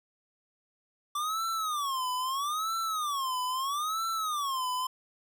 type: tone with vibrato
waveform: square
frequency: 1159 Hz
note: D6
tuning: 23 cents flat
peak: -30 dBFS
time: 1.15-4.87 s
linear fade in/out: 5 ms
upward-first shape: sine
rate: 0.77 Hz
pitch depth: 250 cents each way
effects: none